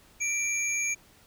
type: tone pair together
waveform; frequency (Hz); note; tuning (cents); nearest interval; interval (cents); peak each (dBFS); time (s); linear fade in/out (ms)
sine; 2349 / 6644; D7 / G#8; 0 / 0; octave + tritone; 1800; -27 / -28; 0.2-0.95; 20
effects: tanh soft clip ceiling -22 dBFS + pink hiss -58 dBFS RMS until 1.26 s